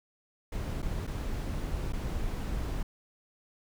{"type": "noise with dropouts", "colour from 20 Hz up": "brown", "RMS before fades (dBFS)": -33, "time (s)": [0.52, 2.83], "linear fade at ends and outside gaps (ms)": 5, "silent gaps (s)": [[0.82, 0.826], [1.069, 1.074], [1.924, 1.932]], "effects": []}